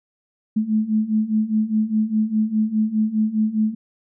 sine beating tone pair, 213.7 / 218.6 Hz, G#3 / A3, +50 / -11 cents, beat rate 4.9 Hz, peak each -22 / -19 dBFS, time 0.56-3.75 s, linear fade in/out 10 ms, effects none

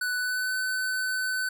square tone with pitch glide, 1489 to 1513.3 Hz, F#6 to F#6, +11 to +39 cents, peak -27 dBFS, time 0.01-1.49 s, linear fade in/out 5 ms, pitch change +28 cents, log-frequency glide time 0.17-0.55 s, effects none

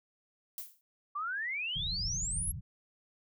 violet noise with exponential decay, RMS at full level -37 dBFS, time 0.58-0.81 s, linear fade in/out 1 ms, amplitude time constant 50 ms
sine exponential sweep, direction up, 1135 to 11450 Hz, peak -33 dBFS, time 1.15-2.52 s, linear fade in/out 10 ms
pink low-pass noise, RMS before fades -39 dBFS, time 1.75-2.61 s, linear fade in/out 20 ms, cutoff 180 Hz, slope 96 dB/octave
effects none

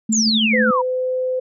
sine tone with tremolo, 219.9 Hz, A3, 1 cent flat, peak -15 dBFS, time 0.09-0.71 s, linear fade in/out 5 ms, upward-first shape sine, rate 12 Hz, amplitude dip 45%
sine exponential sweep, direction down, 7460 to 922 Hz, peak -16 dBFS, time 0.12-0.82 s, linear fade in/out 10 ms
sine tone with pitch glide, 507 to 511.4 Hz, B4 to C5, +45 to -40 cents, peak -18 dBFS, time 0.53-1.4 s, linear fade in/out 10 ms, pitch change +15 cents, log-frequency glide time 0.65-1.14 s
effects none

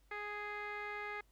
15% pulse tone with low-pass filter, 415.3 Hz, G#4, in tune, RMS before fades -43 dBFS, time 0.11-1.21 s, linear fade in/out 5 ms, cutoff 2300 Hz, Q 7, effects added 50 Hz sine -67 dBFS peak until 1.31 s + pink hiss -75 dBFS RMS until 1.31 s

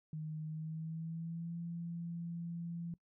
sine tone with pitch glide, 155.56 to 169.64 Hz, D#3 to E3, 0 to +50 cents, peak -39 dBFS, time 0.13-2.94 s, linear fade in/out 2 ms, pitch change +150 cents, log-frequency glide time 0.45-1.57 s, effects noise-tail reverb RT60 0.1 s tail -21 dB re dry

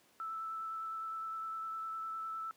sine tone with vibrato, 1318.5 Hz, E6, in tune, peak -38 dBFS, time 0.2-2.51 s, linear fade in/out 0 ms, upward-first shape sine, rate 9.8 Hz, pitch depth 11 cents each way, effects pink hiss -67 dBFS RMS until 2.56 s + high-pass 200 Hz 12 dB/octave

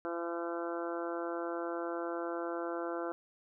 harmonic tone, 170 Hz, F3, 46 cents flat, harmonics 2 / 3 / 4 / 5 / 6 / 7 / 8 / 9, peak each -38 / -40 / -42 / -48 / -47 / -49 / -44 / -50 dBFS, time 0.05-3.12 s, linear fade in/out 0 ms, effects none

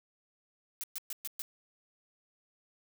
blue noise bursts, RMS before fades -38 dBFS, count 5, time 0.81-1.42 s, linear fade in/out 0 ms, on 26 ms, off 120 ms, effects none

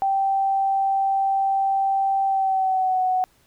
sine tone with pitch glide, 780 to 742.2 Hz, G5 to F#5, -9 to +5 cents, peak -18 dBFS, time 0.02-3.24 s, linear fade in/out 0 ms, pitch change -86 cents, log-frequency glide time 2.26-3.02 s, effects pink hiss -60 dBFS RMS until 3.46 s

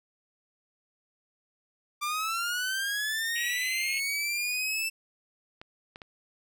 sawtooth linear sweep, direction up, 1174.7 to 2662 Hz, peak -25 dBFS, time 2.01-4.9 s, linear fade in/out 20 ms
pink band-pass noise, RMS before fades -37 dBFS, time 3.35-4 s, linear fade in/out 10 ms, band 2300 to 2900 Hz, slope 96 dB/octave
clicks, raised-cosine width 0.3 ms, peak -27 dBFS, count 3, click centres 5.615 / 5.959 / 6.018 s
effects none

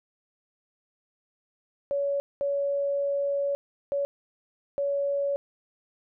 sine tone bursts at uneven times, 563 Hz, C#5, 27 cents sharp, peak -24 dBFS, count 4, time 1.91-2.2 / 2.41-3.55 / 3.92-4.05 / 4.78-5.36 s, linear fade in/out 0 ms, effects none

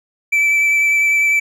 triangle tone with vibrato, 2317 Hz, D7, 24 cents flat, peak -10 dBFS, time 0.32-1.4 s, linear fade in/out 10 ms, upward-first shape triangle, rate 10 Hz, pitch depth 18 cents each way, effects none

